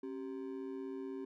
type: ring-modulated tone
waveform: triangle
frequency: 329.6 Hz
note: E4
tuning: in tune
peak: -35 dBFS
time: 0.03-1.25 s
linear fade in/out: 5 ms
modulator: 58 Hz
effects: none